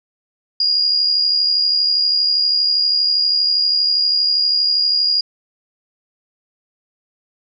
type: tone with amplitude modulation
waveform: sine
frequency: 4854 Hz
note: D#8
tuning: 44 cents flat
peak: -11 dBFS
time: 0.6-5.21 s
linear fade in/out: 5 ms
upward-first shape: sine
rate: 72.5 Hz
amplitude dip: 45%
effects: none